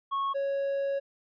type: tone pair in turn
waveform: triangle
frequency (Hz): 1100 / 553.8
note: C#6 / C#5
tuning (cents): -14 / -2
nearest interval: octave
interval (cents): 1188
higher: first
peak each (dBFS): -25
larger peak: neither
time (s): 0.11-0.34 / 0.34-1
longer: second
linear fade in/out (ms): 20
effects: resampled to 11025 Hz